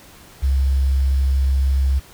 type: tone with quantisation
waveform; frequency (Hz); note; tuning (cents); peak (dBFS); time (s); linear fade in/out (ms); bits
sine; 67.2; C2; +47; -14; 0.42-2; 20; 7
effects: pink hiss -45 dBFS RMS until 2.13 s